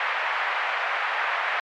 white band-pass noise, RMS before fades -26 dBFS, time 0-1.6 s, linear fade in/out 2 ms, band 680 to 2200 Hz, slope 24 dB/octave, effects MP3 96 kbps

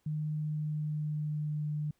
sine tone with pitch glide, 152.7 to 150.25 Hz, D#3 to D3, -32 to +40 cents, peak -31 dBFS, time 0.06-1.91 s, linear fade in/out 5 ms, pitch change -28 cents, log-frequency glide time 0.3-1.73 s, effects pink hiss -75 dBFS RMS until 1.99 s

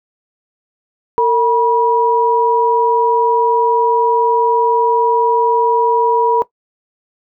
sine tone pair together, 456 / 966.2 Hz, A#4 / B5, -38 / -38 cents, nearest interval octave + minor second, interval 1300 cents, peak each -12 dBFS, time 1.18-6.42 s, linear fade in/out 0 ms, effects noise-tail reverb RT60 0.1 s tail -17 dB re dry

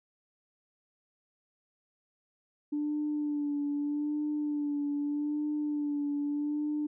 sine tone with vibrato, 293.7 Hz, D4, in tune, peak -28 dBFS, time 2.72-6.87 s, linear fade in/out 10 ms, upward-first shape sine, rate 0.81 Hz, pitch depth 32 cents each way, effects tanh soft clip ceiling -24 dBFS

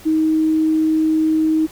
sine tone, 315.1 Hz, D#4, 22 cents sharp, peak -13 dBFS, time 0.05-1.67 s, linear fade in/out 20 ms, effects pink hiss -42 dBFS RMS until 1.71 s

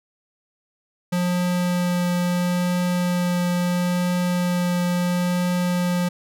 square tone with vibrato, 177.7 Hz, F3, 30 cents sharp, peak -20 dBFS, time 1.12-6.09 s, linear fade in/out 10 ms, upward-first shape triangle, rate 0.74 Hz, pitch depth 9 cents each way, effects none

